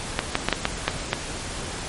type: clicks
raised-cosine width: 0.3 ms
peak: -3 dBFS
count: 7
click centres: 0.191 / 0.354 / 0.486 / 0.527 / 0.654 / 0.88 / 1.131 s
effects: pink hiss -32 dBFS RMS until 1.88 s + MP3 48 kbps